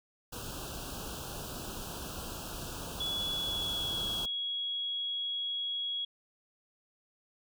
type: band-stop noise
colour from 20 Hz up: pink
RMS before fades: -41 dBFS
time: 0.32-4.26 s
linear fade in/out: 10 ms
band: 1600 to 2600 Hz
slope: 96 dB/octave
type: tone with pitch glide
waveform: sine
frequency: 3392 to 3324 Hz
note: G#7 to G#7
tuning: +36 to +1 cents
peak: -32 dBFS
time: 3-6.05 s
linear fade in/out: 5 ms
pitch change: -35 cents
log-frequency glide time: 3.3-4.32 s
effects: none